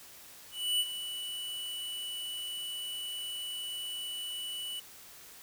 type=tone with ADSR envelope; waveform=square; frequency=2960 Hz; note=F#7; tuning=in tune; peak=-26 dBFS; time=0.51-4.8 s; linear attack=290 ms; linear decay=43 ms; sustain=-11 dB; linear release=8 ms; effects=white hiss -52 dBFS RMS until 5.42 s